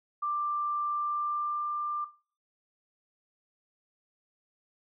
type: tone with pitch glide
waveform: sine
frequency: 1182 to 1189.5 Hz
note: D6 to D6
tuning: +11 to +22 cents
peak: -28 dBFS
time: 0.22-2.05 s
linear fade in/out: 10 ms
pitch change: +11 cents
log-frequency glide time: 0.9-1.63 s
effects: noise-tail reverb RT60 0.4 s tail -19 dB re dry